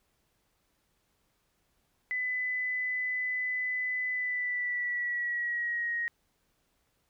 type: tone with pitch glide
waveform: sine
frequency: 2004 to 1880.6 Hz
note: B6 to A#6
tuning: +25 to +15 cents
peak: -29 dBFS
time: 2.11-6.08 s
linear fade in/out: 0 ms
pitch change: -110 cents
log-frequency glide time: 4.12-5.94 s
effects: pink hiss -74 dBFS RMS until 7.09 s